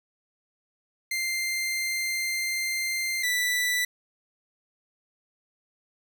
sawtooth tone pair in turn, 2093 / 1975.5 Hz, C7 / B6, 0 / 0 cents, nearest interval minor second, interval 100 cents, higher first, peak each -23 / -20 dBFS, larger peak second, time 1.11-3.23 / 3.23-3.85 s, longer first, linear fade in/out 5 ms, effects none

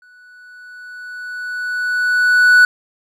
triangle tone with exponential growth, 1480 Hz, F#6, in tune, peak -3 dBFS, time 0.02-2.65 s, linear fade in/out 2 ms, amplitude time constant 570 ms, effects none

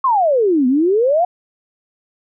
sine exponential two-way sweep, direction down then up, 1108.7 to 244.3 to 736 Hz, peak -11 dBFS, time 0.04-1.25 s, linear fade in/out 5 ms, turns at 0.67 s, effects none

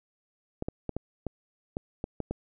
clicks, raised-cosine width 2 ms, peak -18 dBFS, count 9, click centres 0.624 / 0.685 / 0.893 / 0.966 / 1.267 / 1.769 / 2.041 / 2.203 / 2.31 s, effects none

